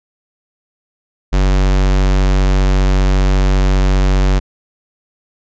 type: tone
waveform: square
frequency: 47.4 Hz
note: F#1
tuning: 43 cents sharp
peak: -10 dBFS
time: 1.32-4.4 s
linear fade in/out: 20 ms
effects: resampled to 16000 Hz